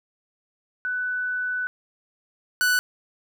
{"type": "tone pair in turn", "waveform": ["sine", "45% pulse"], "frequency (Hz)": [1494, 1485.7], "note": ["F#6", "F#6"], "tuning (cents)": [16, 7], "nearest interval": "unison", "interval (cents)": 9, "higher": "first", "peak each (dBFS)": [-24, -18], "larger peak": "second", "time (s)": [[0.85, 1.67], [2.61, 2.79]], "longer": "first", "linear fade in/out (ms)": 0, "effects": []}